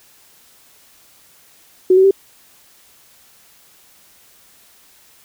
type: tone with pitch steps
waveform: sine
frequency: 370 / 379.7 / 389.7 Hz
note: F#4 / F#4 / G4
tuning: 0 / +45 / -10 cents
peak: -7 dBFS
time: 1.9-2.11 s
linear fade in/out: 5 ms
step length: 70 ms
effects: white hiss -50 dBFS RMS until 5.24 s